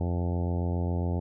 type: harmonic tone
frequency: 87.31 Hz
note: F2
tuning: in tune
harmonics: 1 / 2 / 3 / 4 / 5 / 6 / 7 / 8 / 9 / 10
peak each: -27 / -33 / -37 / -39 / -41 / -43 / -44 / -45 / -46 / -47 dBFS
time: 0-1.2 s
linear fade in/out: 10 ms
effects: none